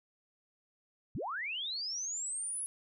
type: linear sweep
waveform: sine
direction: up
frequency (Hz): 70.8 to 10548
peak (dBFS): -35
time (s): 1.15-2.66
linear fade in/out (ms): 0
effects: none